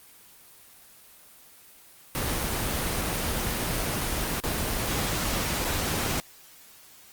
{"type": "noise with dropouts", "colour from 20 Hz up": "pink", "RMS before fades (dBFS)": -28, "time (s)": [2.15, 6.2], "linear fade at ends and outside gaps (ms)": 0, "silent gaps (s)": [[4.401, 4.438], [5.643, 5.648]], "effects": ["white hiss -52 dBFS RMS until 7.12 s", "Opus 24 kbps"]}